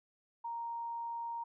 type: tone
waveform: sine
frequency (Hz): 932.3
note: A#5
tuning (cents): 0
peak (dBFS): -37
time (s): 0.44-1.44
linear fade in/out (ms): 10
effects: none

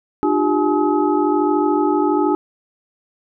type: tone cluster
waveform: sine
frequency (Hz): 300.9 / 353.9 / 395.1 / 851 / 1273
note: D4 / F4 / G4 / G#5 / D#6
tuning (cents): +42 / +23 / +14 / +42 / +39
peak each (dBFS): -18 / -20 / -21 / -21 / -26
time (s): 0.23-2.35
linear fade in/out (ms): 0
effects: none

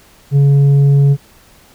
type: tone with tanh clipping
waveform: sine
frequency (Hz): 140.6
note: C#3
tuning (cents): +25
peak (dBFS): -7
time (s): 0.31-1.17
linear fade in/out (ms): 50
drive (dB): 4
effects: pink hiss -46 dBFS RMS until 1.74 s

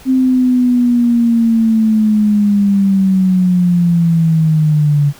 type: linear sweep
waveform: sine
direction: down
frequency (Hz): 262.3 to 142.5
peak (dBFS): -8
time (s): 0.05-5.13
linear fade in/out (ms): 50
effects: pink hiss -40 dBFS RMS until 5.19 s

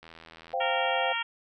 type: click train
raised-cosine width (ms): 0.3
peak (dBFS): -31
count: 42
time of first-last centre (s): 0.03-0.53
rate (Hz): 82
type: chord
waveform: sine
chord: C suspended fourth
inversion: none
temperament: just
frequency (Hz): 523.3 / 697.7 / 784.9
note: C5 / F5 / G5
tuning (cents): 0 / -2 / +2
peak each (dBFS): -31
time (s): 0.53-1.13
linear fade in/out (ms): 10
type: harmonic tone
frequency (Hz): 462.4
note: A#4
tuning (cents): -14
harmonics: 2 / 3 / 4 / 5 / 6 / 7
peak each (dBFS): -35 / -35 / -35 / -35 / -35 / -35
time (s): 0.6-1.23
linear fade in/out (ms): 10
effects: none

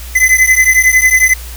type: beating tone pair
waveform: square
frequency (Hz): 2022 / 2033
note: B6 / B6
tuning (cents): +40 / +50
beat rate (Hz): 11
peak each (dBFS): -10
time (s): 0.15-1.34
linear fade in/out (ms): 10
effects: added 60 Hz sine -25 dBFS peak until 1.56 s + white hiss -32 dBFS RMS until 1.56 s

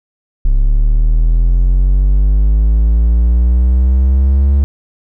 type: linear sweep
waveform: triangle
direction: up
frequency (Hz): 33.73 to 70.4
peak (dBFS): -5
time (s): 0.45-4.64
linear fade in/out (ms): 0
effects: none

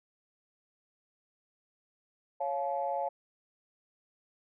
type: chord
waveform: sine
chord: Db augmented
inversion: none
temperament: equal with one note detuned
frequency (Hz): 554.4 / 698.5 / 858.9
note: Db5 / F5 / A5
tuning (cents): 0 / 0 / -42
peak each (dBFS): -34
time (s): 2.4-3.09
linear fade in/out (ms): 10
effects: tanh soft clip ceiling -20 dBFS

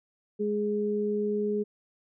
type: tone pair together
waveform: sine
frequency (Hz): 208.4 / 416.8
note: G#3 / G#4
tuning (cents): +6 / +6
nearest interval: octave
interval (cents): 1200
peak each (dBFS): -30 / -27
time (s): 0.39-1.64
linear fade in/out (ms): 20
effects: none

